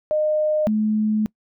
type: tone pair in turn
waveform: sine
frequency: 612 / 214.6 Hz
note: D#5 / A3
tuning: -29 / -43 cents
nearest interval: octave + tritone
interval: 1814 cents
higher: first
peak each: -17 dBFS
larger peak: neither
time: 0.11-0.67 / 0.67-1.26 s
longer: second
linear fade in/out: 0 ms
effects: noise-tail reverb RT60 0.1 s tail -24 dB re dry